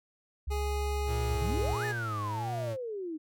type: tone with pitch glide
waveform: sine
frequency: 68.7 to 65.6 Hz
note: C#2 to C2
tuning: -15 to +5 cents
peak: -30 dBFS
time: 0.47-1.75 s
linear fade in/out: 10 ms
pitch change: -80 cents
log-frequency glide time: 1.18-1.52 s
type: tone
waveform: 25% pulse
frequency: 415.3 Hz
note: G#4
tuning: in tune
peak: -30 dBFS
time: 0.5-1.93 s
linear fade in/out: 20 ms
type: tone with vibrato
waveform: 45% pulse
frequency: 111.4 Hz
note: A2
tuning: 22 cents sharp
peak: -34 dBFS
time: 1.06-2.77 s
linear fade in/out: 50 ms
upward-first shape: sine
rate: 1.5 Hz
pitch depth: 120 cents each way
type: exponential two-way sweep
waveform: sine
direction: up then down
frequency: 66.1 to 1808 to 301.9 Hz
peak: -34 dBFS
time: 1.3-3.18 s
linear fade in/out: 20 ms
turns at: 1.85 s
effects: none